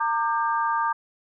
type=tone cluster; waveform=sine; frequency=917 / 1192 / 1589 Hz; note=A#5 / D6 / G6; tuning=-29 / +25 / +23 cents; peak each=-24 / -25 / -30 dBFS; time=0-0.93 s; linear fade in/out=10 ms; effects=none